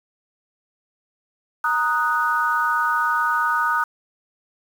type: chord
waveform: sine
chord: D# minor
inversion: second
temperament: equal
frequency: 932.3 / 1244.5 / 1480 Hz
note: A#5 / D#6 / F#6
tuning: 0 / 0 / 0 cents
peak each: -24 / -21 / -22 dBFS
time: 1.64-3.84 s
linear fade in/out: 5 ms
effects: 7-bit